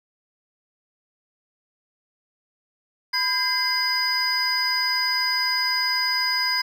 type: tone cluster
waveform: triangle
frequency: 1002 / 1602 / 2063 / 4958 Hz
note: B5 / G6 / C7 / D#8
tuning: +25 / +37 / -25 / -7 cents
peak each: -27 / -27 / -26 / -21 dBFS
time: 3.13-6.62 s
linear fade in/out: 10 ms
effects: tanh soft clip ceiling -9 dBFS